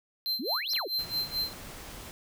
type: tone with tremolo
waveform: square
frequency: 4115 Hz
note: C8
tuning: 30 cents flat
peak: -27 dBFS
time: 0.26-1.53 s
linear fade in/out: 0 ms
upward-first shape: sine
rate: 4.6 Hz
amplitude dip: 90%
type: exponential two-way sweep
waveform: sine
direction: up then down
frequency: 207.7 to 5920 to 308.4 Hz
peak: -32 dBFS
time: 0.39-0.88 s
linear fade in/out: 10 ms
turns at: 0.72 s
type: clicks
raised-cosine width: 0.2 ms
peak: -26 dBFS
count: 2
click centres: 0.735 / 0.764 s
type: noise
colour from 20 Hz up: pink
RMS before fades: -44 dBFS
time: 0.99-2.11 s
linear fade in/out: 0 ms
effects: none